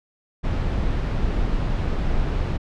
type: noise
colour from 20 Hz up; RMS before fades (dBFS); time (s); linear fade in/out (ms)
brown; -22; 0.43-2.58; 20
effects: low-pass 4000 Hz 12 dB/octave